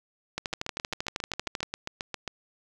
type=two click trains; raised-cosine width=0.2 ms; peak=-13 / -15 dBFS; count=17 / 14; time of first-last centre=0.38-1.63 / 0.53-2.277 s; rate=12.8 / 7.44 Hz; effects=none